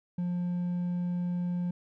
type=tone with hard clipping; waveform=triangle; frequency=176.8 Hz; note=F3; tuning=22 cents sharp; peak=-29 dBFS; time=0.18-1.71 s; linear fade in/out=5 ms; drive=5 dB; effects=none